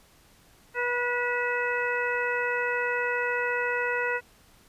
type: harmonic tone with a mistuned harmonic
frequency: 486.9 Hz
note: B4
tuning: 25 cents flat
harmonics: 1 / 2 / 3 / 4 / 5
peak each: -30 / -33 / -30 / -31 / -35 dBFS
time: 0.74-4.21 s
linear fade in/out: 50 ms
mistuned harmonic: 5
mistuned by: +98 cents
effects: pink hiss -58 dBFS RMS until 4.68 s + resampled to 32000 Hz